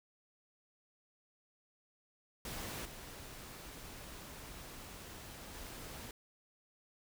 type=noise with level steps; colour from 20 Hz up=pink; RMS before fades=-43 / -50 / -48 dBFS; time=2.45-6.11 s; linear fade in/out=2 ms; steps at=2.85 / 5.54 s; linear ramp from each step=5 ms; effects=none